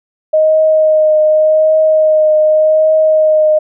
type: tone with vibrato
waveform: sine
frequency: 622.3 Hz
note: D#5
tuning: in tune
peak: -6 dBFS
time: 0.33-3.59 s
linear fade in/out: 10 ms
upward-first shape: triangle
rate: 0.86 Hz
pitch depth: 19 cents each way
effects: none